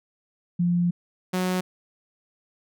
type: tone pair in turn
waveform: sine / sawtooth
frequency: 174.61 / 183.53 Hz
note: F3 / F#3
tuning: 0 / -14 cents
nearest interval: minor second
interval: 86 cents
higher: second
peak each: -19 dBFS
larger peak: neither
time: 0.59-0.91 / 1.33-1.61 s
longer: first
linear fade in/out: 10 ms
effects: none